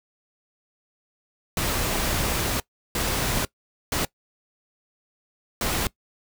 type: noise bursts at uneven times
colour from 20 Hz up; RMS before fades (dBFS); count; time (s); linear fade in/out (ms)
pink; -25; 4; 1.57-2.6 / 2.95-3.45 / 3.92-4.05 / 5.61-5.87; 2
effects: noise-tail reverb RT60 0.1 s tail -21 dB re dry